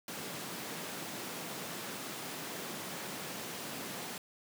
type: high-pass noise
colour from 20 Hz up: pink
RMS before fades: -42 dBFS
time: 0.08-4.18 s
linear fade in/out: 2 ms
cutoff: 150 Hz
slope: 24 dB/octave
effects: none

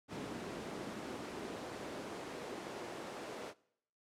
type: noise with high-pass filter sweep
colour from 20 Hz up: brown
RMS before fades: -45 dBFS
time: 0.08-3.54 s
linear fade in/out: 50 ms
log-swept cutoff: 250 to 440 Hz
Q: 1.1
effects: noise-tail reverb RT60 0.7 s tail -22 dB re dry + low-pass 10000 Hz 12 dB/octave

